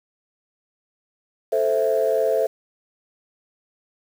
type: chord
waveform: sine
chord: A minor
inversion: none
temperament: equal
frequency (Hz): 440 / 523.3 / 659.3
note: A4 / C5 / E5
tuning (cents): 0 / 0 / 0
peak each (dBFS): -21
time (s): 1.52-2.47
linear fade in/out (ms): 10
effects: tanh soft clip ceiling -10 dBFS + 7-bit